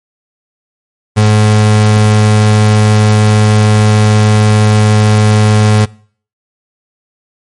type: tone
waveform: 35% pulse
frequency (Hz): 106.5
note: G#2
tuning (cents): +44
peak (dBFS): -3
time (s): 1.16-5.86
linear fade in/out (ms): 20
effects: noise-tail reverb RT60 0.5 s tail -23 dB re dry + MP3 48 kbps